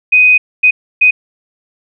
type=tone bursts at uneven times; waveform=sine; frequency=2500 Hz; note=D#7; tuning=8 cents sharp; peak=-4 dBFS; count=3; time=0.12-0.38 / 0.63-0.71 / 1.01-1.11 s; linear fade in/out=10 ms; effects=none